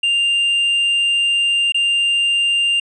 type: tone with dropouts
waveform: triangle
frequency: 2794 Hz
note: F7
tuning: in tune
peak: -12 dBFS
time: 0.03-2.8 s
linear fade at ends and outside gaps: 5 ms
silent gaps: 1.722-1.744 s
effects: resampled to 22050 Hz